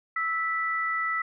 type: tone pair together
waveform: sine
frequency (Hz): 1313 / 1970.5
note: E6 / B6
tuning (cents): -7 / -4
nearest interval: perfect fifth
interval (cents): 703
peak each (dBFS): -28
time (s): 0.16-1.22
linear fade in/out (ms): 5
effects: none